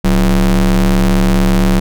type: ring-modulated tone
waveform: square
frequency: 76.7 Hz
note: D#2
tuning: 24 cents flat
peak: -6 dBFS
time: 0.04-1.8 s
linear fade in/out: 10 ms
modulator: 111 Hz
effects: none